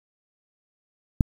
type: click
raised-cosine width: 5 ms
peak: -5 dBFS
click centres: 1.208 s
effects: 7-bit